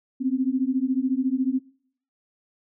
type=beating tone pair; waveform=sine; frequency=254 / 268 Hz; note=B3 / C4; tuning=+49 / +42 cents; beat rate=14 Hz; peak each=-24 dBFS; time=0.2-1.6 s; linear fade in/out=20 ms; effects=noise-tail reverb RT60 0.6 s tail -22 dB re dry